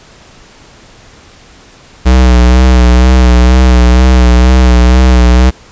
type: tone with vibrato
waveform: square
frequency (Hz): 62.2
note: B1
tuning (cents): +13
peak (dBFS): -3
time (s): 2.05-5.51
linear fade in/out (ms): 20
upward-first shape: sine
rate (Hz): 2.1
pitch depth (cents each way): 42
effects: pink hiss -38 dBFS RMS until 5.71 s + resampled to 16000 Hz